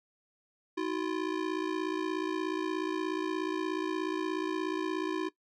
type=ring-modulated tone; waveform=square; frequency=344.5 Hz; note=F4; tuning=24 cents flat; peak=-28 dBFS; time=0.77-5.29 s; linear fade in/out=10 ms; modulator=28.4 Hz; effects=noise-tail reverb RT60 0.1 s tail -18 dB re dry + low-pass 4000 Hz 12 dB/octave